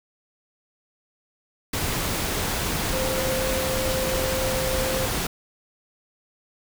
sine tone in noise, 522 Hz, C5, 4 cents flat, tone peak -26 dBFS, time 2.93-5.06 s, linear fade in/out 5 ms, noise pink, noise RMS -26 dBFS, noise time 1.73-5.27 s, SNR -3 dB, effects none

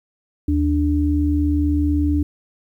sine tone pair together, 77.66 / 293.7 Hz, D#2 / D4, -3 / 0 cents, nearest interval octave + major seventh, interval 2303 cents, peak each -18 dBFS, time 0.48-2.23 s, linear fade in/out 5 ms, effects 9-bit

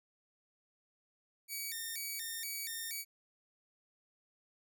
5% pulse tone with vibrato, 2035 Hz, C7, 49 cents flat, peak -29 dBFS, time 1.48-3.05 s, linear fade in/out 50 ms, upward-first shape square, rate 2.1 Hz, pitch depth 190 cents each way, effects none

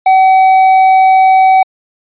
sine tone with tanh clipping, 759 Hz, F#5, 44 cents sharp, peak -5 dBFS, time 0.06-1.63 s, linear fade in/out 5 ms, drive 7 dB, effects resampled to 8000 Hz

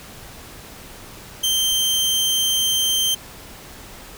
sawtooth tone, 3136 Hz, G7, in tune, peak -14 dBFS, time 1.43-3.15 s, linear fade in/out 10 ms, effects pink hiss -40 dBFS RMS until 4.17 s

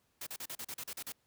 white noise bursts, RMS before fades -42 dBFS, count 10, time 0.21-1.122 s, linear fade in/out 5 ms, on 57 ms, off 38 ms, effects pink hiss -75 dBFS RMS until 1.26 s + high-pass 60 Hz 12 dB/octave

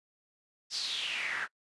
pink noise with band-pass filter sweep, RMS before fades -35 dBFS, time 0.7-1.48 s, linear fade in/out 50 ms, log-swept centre 5200 to 1500 Hz, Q 5.2, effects noise-tail reverb RT60 0.1 s tail -25 dB re dry + resampled to 24000 Hz

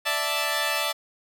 10% pulse chord, D suspended second, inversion none, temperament equal, 587.3 / 659.3 / 880 Hz, D5 / E5 / A5, 0 / 0 / 0 cents, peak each -20 dBFS, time 0.05-0.93 s, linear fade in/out 20 ms, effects none

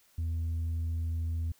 sine tone with tanh clipping, 82.2 Hz, E2, 4 cents flat, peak -30 dBFS, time 0.18-1.52 s, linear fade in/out 5 ms, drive 2 dB, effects white hiss -65 dBFS RMS until 1.59 s

